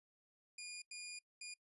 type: tone bursts at uneven times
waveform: 15% pulse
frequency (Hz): 2429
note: D#7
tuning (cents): -42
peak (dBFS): -40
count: 3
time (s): 0.58-0.82 / 0.91-1.19 / 1.41-1.54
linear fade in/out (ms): 5
effects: noise-tail reverb RT60 0.1 s tail -23 dB re dry + resampled to 24000 Hz